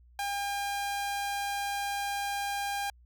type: tone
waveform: sawtooth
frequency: 804 Hz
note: G5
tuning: 44 cents sharp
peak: -27 dBFS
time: 0.19-2.9 s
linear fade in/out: 2 ms
effects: added 60 Hz sine -55 dBFS peak until 3.05 s